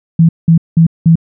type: tone bursts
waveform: sine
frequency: 164.81 Hz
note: E3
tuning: in tune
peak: -3 dBFS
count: 4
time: 0.19-1.156 s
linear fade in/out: 5 ms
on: 99 ms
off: 190 ms
effects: none